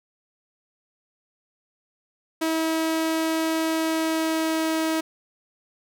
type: tone with pitch glide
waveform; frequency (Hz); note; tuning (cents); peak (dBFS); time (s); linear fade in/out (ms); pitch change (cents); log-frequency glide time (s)
sawtooth; 322 to 320; E4 to D#4; -41 to +49; -18; 2.41-5.01; 10; -10; 3.67-4.82
effects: none